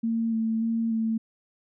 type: tone with vibrato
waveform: sine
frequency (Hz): 225.7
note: A3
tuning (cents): +44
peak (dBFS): -23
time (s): 0.03-1.18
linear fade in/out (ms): 10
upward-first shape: square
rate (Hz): 1.7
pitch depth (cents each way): 16
effects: none